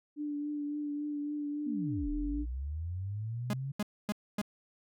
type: tone with vibrato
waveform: sine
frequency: 293.7 Hz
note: D4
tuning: in tune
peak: -33 dBFS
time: 0.16-2.46 s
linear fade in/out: 50 ms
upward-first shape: triangle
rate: 3.6 Hz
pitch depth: 25 cents each way
type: linear two-way sweep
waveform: sine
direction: down then up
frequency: 258.5 to 34.65 to 140 Hz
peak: -34 dBFS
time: 1.66-3.72 s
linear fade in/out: 10 ms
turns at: 2.09 s
type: tone bursts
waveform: 45% pulse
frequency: 207.7 Hz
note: G#3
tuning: in tune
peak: -30 dBFS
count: 4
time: 3.5-4.416 s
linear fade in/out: 2 ms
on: 34 ms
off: 260 ms
effects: none